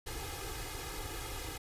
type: noise with comb filter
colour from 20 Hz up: pink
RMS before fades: -41 dBFS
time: 0.06-1.58 s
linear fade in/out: 10 ms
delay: 2.4 ms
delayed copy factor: +1
effects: resampled to 32000 Hz